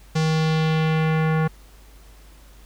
square tone with low-pass filter sweep, 158.3 Hz, D#3, 30 cents sharp, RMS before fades -20 dBFS, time 0.15-1.48 s, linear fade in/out 10 ms, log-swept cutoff 6000 to 1600 Hz, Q 1.5, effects added 50 Hz sine -45 dBFS peak until 2.65 s + pink hiss -53 dBFS RMS until 2.65 s

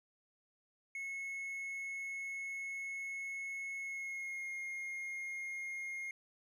triangle tone with pitch glide, 2186 to 2137 Hz, C#7 to C7, -25 to +36 cents, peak -38 dBFS, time 0.95-6.11 s, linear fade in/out 2 ms, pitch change -39 cents, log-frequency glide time 3.78-4.5 s, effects none

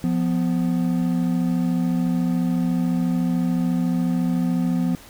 triangle tone pair together, 175.35 / 249.3 Hz, F3 / B3, +7 / +16 cents, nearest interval tritone, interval 609 cents, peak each -19 / -20 dBFS, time 0.04-4.95 s, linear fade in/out 0 ms, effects pink hiss -45 dBFS RMS until 5.09 s

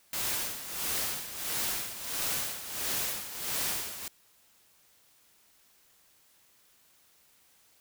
white noise with tremolo, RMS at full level -31 dBFS, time 0.13-4.08 s, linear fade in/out 2 ms, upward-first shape sine, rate 1.5 Hz, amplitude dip 70%, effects white hiss -64 dBFS RMS until 7.8 s

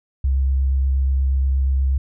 sine tone with vibrato, 66.9 Hz, C2, 39 cents sharp, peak -15 dBFS, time 0.24-1.98 s, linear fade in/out 5 ms, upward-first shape sine, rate 8.4 Hz, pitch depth 14 cents each way, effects none

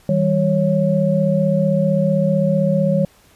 sine tone cluster, 159.3 / 194.9 / 552 Hz, D#3 / G3 / C#5, +41 / -10 / -7 cents, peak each -18 dBFS, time 0.09-3.05 s, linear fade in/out 2 ms, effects pink hiss -52 dBFS RMS until 3.35 s + resampled to 32000 Hz

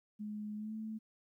sine tone with pitch glide, 210.7 to 218.8 Hz, G#3 to A3, +25 to -9 cents, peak -39 dBFS, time 0.19-0.99 s, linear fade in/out 20 ms, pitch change +66 cents, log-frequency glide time 0.56-0.74 s, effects 13-bit

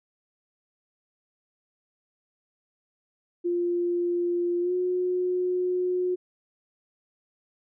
sine tone with pitch glide, 349.2 to 362.6 Hz, F4 to F#4, 0 to -35 cents, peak -23 dBFS, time 3.44-6.16 s, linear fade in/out 20 ms, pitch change +65 cents, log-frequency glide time 4.61-4.73 s, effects none

